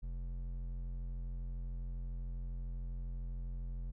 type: tone with hard clipping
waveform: triangle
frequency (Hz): 43.65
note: F1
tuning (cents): 0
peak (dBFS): -40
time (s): 0.02-3.92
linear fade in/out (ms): 20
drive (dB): 12
effects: none